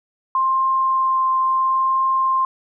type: tone with vibrato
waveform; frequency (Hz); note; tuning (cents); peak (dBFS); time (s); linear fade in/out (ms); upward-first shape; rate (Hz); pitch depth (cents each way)
sine; 1053; C6; +11; -15; 0.35-2.45; 2; triangle; 0.73; 8
effects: none